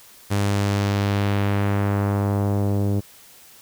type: tone with low-pass filter sweep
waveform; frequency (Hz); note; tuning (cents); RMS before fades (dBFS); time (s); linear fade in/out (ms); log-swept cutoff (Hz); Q
sawtooth; 100.8; G2; +49; -21; 0.3-3.01; 20; 12000 to 410; 0.97
effects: white hiss -48 dBFS RMS until 3.61 s